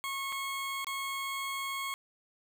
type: tone with dropouts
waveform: 20% pulse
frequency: 1093 Hz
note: C#6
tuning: 25 cents flat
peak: -29 dBFS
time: 0.04-1.94 s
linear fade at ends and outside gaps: 0 ms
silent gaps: 0.322-0.325 / 0.845-0.869 s
effects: none